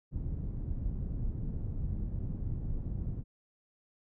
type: low-pass noise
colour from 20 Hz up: pink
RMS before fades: -35 dBFS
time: 0.11-3.24 s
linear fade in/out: 50 ms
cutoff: 150 Hz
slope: 12 dB/octave
effects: none